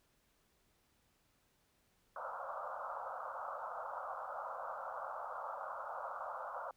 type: band-pass noise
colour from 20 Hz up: white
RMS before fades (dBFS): -44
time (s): 2.16-6.71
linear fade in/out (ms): 2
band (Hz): 520 to 1400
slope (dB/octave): 96
effects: pink hiss -75 dBFS RMS until 6.76 s